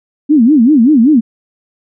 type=tone with vibrato; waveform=sine; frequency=264 Hz; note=C4; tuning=16 cents sharp; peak=-4 dBFS; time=0.29-1.21 s; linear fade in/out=20 ms; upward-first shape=sine; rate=5.2 Hz; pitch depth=300 cents each way; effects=none